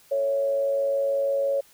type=tone with frequency modulation; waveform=sine; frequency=554.4 Hz; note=C#5; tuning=in tune; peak=-21 dBFS; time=0.11-1.61 s; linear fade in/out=10 ms; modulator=106 Hz; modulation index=0.35; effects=white hiss -56 dBFS RMS until 1.73 s